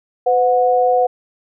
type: tone pair together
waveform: sine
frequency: 505 / 729.9 Hz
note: B4 / F#5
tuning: +39 / -24 cents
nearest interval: tritone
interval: 637 cents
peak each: -14 dBFS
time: 0.26-1.07 s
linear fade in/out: 10 ms
effects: none